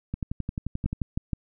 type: two click trains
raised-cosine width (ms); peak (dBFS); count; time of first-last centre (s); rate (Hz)
5; -14 / -17; 4 / 10; 0.86-1.332 / 0.14-0.929; 6.35 / 11.4
effects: none